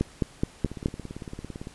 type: two click trains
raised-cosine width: 3 ms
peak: -10 / -23 dBFS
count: 5 / 19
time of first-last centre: 0.01-0.859 / 0.66-1.671 s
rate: 4.71 / 17.8 Hz
effects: pink hiss -51 dBFS RMS until 1.74 s + resampled to 24000 Hz